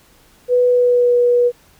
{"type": "tone with pitch glide", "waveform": "sine", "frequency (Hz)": [493.9, 485.4], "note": ["B4", "B4"], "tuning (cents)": [0, -30], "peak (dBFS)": -10, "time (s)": [0.48, 1.52], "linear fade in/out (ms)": 50, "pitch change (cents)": -30, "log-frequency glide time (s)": [0.67, 1.16], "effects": ["pink hiss -51 dBFS RMS until 1.79 s"]}